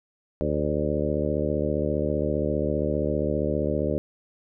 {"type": "harmonic tone with a mistuned harmonic", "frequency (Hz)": 75.1, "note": "D2", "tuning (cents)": 39, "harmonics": [1, 2, 3, 4, 5, 6, 7, 8], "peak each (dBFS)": [-31, -31, -31, -31, -31, -31, -31, -31], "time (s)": [0.41, 3.98], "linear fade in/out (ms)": 0, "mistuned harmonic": 8, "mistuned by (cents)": -24, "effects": []}